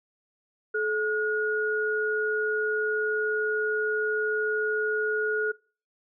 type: tone pair together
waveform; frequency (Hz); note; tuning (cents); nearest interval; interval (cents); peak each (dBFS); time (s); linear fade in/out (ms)
sine; 430.2 / 1443.3; A4 / F#6; -39 / -43; octave + major sixth; 2096; -27; 0.74-5.52; 10
effects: noise-tail reverb RT60 0.4 s tail -23 dB re dry